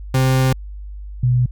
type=tone pair in turn; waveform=40% pulse / sine; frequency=130.81 / 124.25 Hz; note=C3 / B2; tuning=0 / +11 cents; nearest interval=minor second; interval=89 cents; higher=first; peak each=-12 dBFS; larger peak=neither; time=0.14-0.53 / 1.23-1.46 s; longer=first; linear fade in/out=5 ms; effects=added 50 Hz sine -29 dBFS peak until 1.51 s